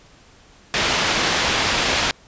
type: low-pass noise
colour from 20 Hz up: white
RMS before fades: -20 dBFS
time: 0.74-2.11 s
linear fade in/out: 0 ms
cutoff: 3900 Hz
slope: 12 dB/octave
effects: pink hiss -50 dBFS RMS until 2.27 s + resampled to 16000 Hz